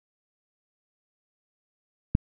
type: click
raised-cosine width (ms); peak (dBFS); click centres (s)
5; -7; 2.151
effects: none